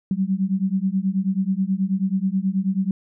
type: beating tone pair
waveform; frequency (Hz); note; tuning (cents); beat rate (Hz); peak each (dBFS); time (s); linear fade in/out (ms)
sine; 186.8 / 196.1; F#3 / G3; +17 / +1; 9.3; -22; 0.11-2.91; 2
effects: none